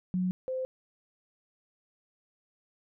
sine tone pair in turn, 183.1 / 517.9 Hz, F#3 / C5, -18 / -18 cents, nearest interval octave + tritone, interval 1800 cents, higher second, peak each -26 / -30 dBFS, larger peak first, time 0.14-0.31 / 0.48-0.65 s, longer neither, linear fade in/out 0 ms, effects none

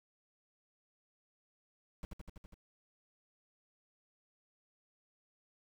brown noise with echo, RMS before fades -42 dBFS, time 2.03-2.05 s, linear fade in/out 0 ms, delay 82 ms, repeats 6, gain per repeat -2 dB, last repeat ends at 2.542 s, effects none

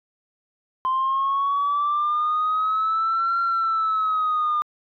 sine linear two-way sweep, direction up then down, 1036 to 1373 to 1204 Hz, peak -18 dBFS, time 0.85-4.62 s, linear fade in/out 0 ms, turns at 3.4 s, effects tanh soft clip ceiling -16 dBFS

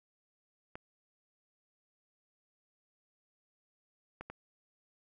clicks, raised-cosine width 0.5 ms, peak -28 dBFS, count 3, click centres 0.755 / 4.21 / 4.3 s, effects none

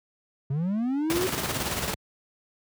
triangle linear sweep, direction up, 130.2 to 380.1 Hz, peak -22 dBFS, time 0.5-1.27 s, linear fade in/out 5 ms
pink noise with tremolo, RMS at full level -27 dBFS, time 1.1-1.94 s, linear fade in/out 0 ms, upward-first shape square, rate 18 Hz, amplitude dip 40%
effects high-pass 80 Hz 12 dB/octave

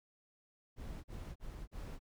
brown noise bursts, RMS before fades -45 dBFS, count 4, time 0.76-1.994 s, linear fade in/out 50 ms, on 280 ms, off 38 ms, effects none

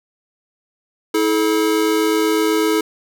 square tone pair together, 322.5 / 430.5 Hz, E4 / A4, -38 / -38 cents, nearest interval perfect fourth, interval 500 cents, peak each -18 dBFS, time 1.14-2.81 s, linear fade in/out 5 ms, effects none

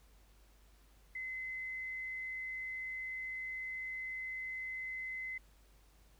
sine tone, 2046 Hz, C7, 39 cents flat, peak -39 dBFS, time 1.15-5.38 s, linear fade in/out 5 ms, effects added 50 Hz sine -62 dBFS peak until 6.19 s + pink hiss -69 dBFS RMS until 6.19 s

